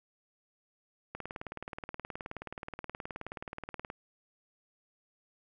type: click train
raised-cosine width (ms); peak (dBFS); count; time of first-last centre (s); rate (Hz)
0.5; -24; 53; 1.15-3.901; 18.9
effects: none